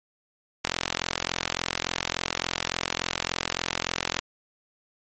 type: click train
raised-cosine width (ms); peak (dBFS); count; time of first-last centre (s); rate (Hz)
0.2; -6; 155; 0.65-4.19; 43.5
effects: MP3 32 kbps